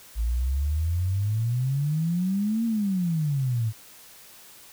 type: exponential two-way sweep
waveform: sine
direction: up then down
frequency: 54 to 233.1 to 106.5 Hz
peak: -22 dBFS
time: 0.15-3.73 s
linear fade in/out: 50 ms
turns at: 2.65 s
effects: white hiss -49 dBFS RMS until 4.72 s